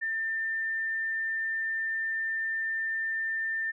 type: tone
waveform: sine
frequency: 1794 Hz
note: A6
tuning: 33 cents sharp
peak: -28 dBFS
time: 0.01-3.72 s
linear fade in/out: 20 ms
effects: none